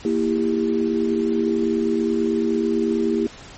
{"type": "chord", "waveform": "sine", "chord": "E diminished", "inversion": "second", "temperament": "equal with one note detuned", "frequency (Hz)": [233.1, 329.6, 398.8], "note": ["Bb3", "E4", "G4"], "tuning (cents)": [0, 0, 30], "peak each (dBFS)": -22, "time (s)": [0.05, 3.27], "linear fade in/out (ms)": 2, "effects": ["pink hiss -41 dBFS RMS until 3.57 s", "MP3 32 kbps"]}